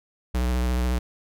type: tone with vibrato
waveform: square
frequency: 61.74 Hz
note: B1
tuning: in tune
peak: -22 dBFS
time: 0.34-0.99 s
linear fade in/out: 10 ms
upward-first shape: triangle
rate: 14 Hz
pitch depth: 50 cents each way
effects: none